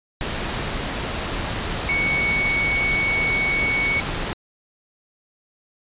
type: tone in noise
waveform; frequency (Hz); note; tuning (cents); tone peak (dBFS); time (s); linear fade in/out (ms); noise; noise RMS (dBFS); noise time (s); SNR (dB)
sine; 2229; C#7; +9; -19; 1.89-4; 0; pink; -26; 0.21-4.33; +4
effects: resampled to 8000 Hz